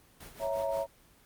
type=noise with tremolo; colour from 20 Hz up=pink; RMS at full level=-46 dBFS; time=0.2-0.85 s; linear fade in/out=5 ms; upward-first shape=sine; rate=5.7 Hz; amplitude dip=65%
type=chord; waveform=sine; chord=A# diminished; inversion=first; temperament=equal; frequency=554.4 / 659.3 / 932.3 Hz; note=C#5 / E5 / A#5; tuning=0 / 0 / 0 cents; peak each=-32 / -33 / -37 dBFS; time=0.39-0.87 s; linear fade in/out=50 ms
effects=pink hiss -61 dBFS RMS until 1.25 s + Opus 24 kbps